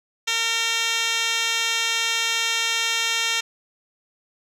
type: tone with band-pass filter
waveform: 10% pulse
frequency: 457.4 Hz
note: A#4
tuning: 33 cents flat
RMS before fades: -23 dBFS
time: 0.27-3.41 s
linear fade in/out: 10 ms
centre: 4300 Hz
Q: 2.5
effects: none